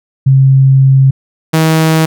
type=tone pair in turn; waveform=sine / sawtooth; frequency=134.3 / 159.71 Hz; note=C3 / D#3; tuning=+46 / +46 cents; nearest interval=minor third; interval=300 cents; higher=second; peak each=-3 dBFS; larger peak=neither; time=0.26-1.11 / 1.53-2.06 s; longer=first; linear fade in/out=10 ms; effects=none